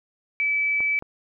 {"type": "tone", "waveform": "sine", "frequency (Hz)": 2302, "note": "D7", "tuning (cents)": -35, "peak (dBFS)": -20, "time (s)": [0.4, 0.99], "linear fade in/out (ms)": 0}
{"type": "clicks", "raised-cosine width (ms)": 1, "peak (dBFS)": -24, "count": 2, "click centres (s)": [0.805, 1.024]}
{"effects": []}